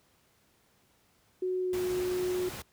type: tone with pitch glide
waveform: sine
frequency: 368.6 to 363.7 Hz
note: F#4 to F#4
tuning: -7 to -30 cents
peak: -28 dBFS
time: 1.42-2.49 s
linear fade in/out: 5 ms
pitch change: -23 cents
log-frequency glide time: 1.61-1.77 s
type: noise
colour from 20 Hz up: pink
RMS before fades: -41 dBFS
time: 1.73-2.62 s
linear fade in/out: 2 ms
effects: pink hiss -67 dBFS RMS until 2.72 s + high-pass 60 Hz 12 dB/octave